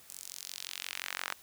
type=tone with high-pass filter sweep; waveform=sawtooth; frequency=45.79 Hz; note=F#1; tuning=17 cents flat; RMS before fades=-42 dBFS; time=0.09-1.34 s; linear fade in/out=0 ms; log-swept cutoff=8500 to 1300 Hz; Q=1.4; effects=white hiss -57 dBFS RMS until 1.42 s